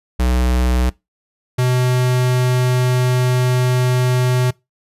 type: tone pair in turn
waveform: square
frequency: 62.1 / 125.93 Hz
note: B1 / B2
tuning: +10 / +34 cents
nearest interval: octave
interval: 1224 cents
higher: second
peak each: -14 dBFS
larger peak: neither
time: 0.19-0.9 / 1.58-4.51 s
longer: second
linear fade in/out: 10 ms
effects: noise-tail reverb RT60 0.2 s tail -22 dB re dry + resampled to 32000 Hz